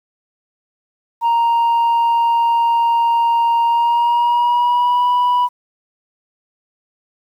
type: tone with pitch glide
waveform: sine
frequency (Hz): 932.3 to 982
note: A#5 to B5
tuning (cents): 0 to -10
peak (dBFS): -9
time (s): 1.21-5.49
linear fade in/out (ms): 50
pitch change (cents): +90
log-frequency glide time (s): 3.64-5.08
effects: tanh soft clip ceiling -11 dBFS + 8-bit

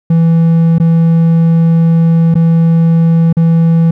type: tone with dropouts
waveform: triangle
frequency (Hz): 165.3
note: E3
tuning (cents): +5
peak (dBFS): -3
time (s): 0.1-3.91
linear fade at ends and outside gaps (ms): 5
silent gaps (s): 0.784-0.799 / 2.343-2.353 / 3.328-3.368
effects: none

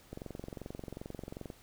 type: click train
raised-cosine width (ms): 2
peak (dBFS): -28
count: 32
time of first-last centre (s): 0.13-1.502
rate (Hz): 22.6
effects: pink hiss -60 dBFS RMS until 1.62 s

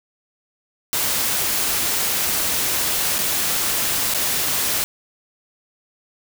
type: noise with dropouts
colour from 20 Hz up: white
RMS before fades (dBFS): -21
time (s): 0.93-4.84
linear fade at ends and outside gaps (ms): 0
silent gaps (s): 3.183-3.188 / 4.138-4.146
effects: none

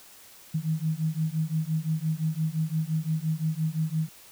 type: beating tone pair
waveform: sine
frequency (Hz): 155.56 / 161.36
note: D#3 / E3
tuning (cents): 0 / -37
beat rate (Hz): 5.8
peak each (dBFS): -28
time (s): 0.54-4.09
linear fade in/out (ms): 10
effects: white hiss -51 dBFS RMS until 4.31 s

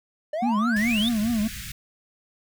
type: exponential sweep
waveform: triangle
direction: up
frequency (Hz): 587.3 to 3729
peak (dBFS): -23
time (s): 0.33-1.09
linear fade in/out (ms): 5
type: tone with vibrato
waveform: triangle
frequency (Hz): 223.3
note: A3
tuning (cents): +26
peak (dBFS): -19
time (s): 0.42-1.48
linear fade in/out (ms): 10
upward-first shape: triangle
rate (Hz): 4.8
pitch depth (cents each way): 160
type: band-stop noise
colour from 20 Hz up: pink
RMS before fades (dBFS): -36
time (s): 0.76-1.72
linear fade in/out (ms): 5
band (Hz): 200 to 1500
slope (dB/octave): 48
effects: none

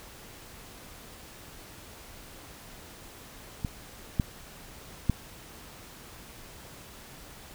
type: clicks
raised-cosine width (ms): 5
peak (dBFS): -17 / -11 / -10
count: 3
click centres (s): 3.648 / 4.198 / 5.097
effects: pink hiss -48 dBFS RMS until 7.54 s

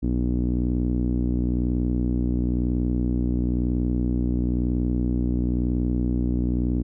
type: tone with low-pass filter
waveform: sawtooth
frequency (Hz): 61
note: B1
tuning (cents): -21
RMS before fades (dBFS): -23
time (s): 0.02-6.83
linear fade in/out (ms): 20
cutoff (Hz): 280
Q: 3.8
effects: none

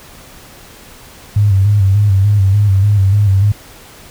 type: tone with vibrato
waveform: sine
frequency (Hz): 100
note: G2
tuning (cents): +35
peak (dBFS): -7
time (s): 1.36-3.52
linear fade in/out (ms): 5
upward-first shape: square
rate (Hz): 3.4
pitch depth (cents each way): 59
effects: pink hiss -38 dBFS RMS until 4.1 s

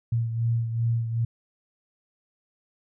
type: beating tone pair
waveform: sine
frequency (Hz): 115.5 / 118.1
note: A#2 / A#2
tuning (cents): -16 / +23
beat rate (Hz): 2.6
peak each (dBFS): -23 / -31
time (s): 0.12-1.25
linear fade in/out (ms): 5
effects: none

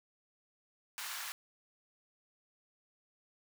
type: high-pass noise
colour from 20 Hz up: pink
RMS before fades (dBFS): -42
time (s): 0.98-1.32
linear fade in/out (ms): 0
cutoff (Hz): 1000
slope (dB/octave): 24
effects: none

